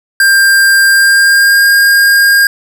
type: tone with pitch glide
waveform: square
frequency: 1592 to 1615.2 Hz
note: G6 to G#6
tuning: +26 to -49 cents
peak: -5 dBFS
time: 0.2-2.47 s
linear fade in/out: 2 ms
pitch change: +25 cents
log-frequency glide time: 0.87-1.67 s
effects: none